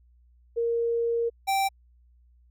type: tone pair in turn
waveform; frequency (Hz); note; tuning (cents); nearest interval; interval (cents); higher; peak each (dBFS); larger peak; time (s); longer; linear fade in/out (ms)
sine / square; 466.2 / 780.2; A#4 / G5; 0 / -8; major sixth; 892; second; -23; neither; 0.56-1.3 / 1.47-1.69; first; 20
effects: added 60 Hz sine -56 dBFS peak until 2.5 s